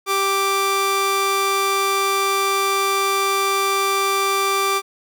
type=tone pair together; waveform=sawtooth; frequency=392 / 1176 Hz; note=G4 / D6; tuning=0 / +2 cents; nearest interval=octave + perfect fifth; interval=1902 cents; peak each=-18 / -17 dBFS; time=0.06-4.82 s; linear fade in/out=50 ms; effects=none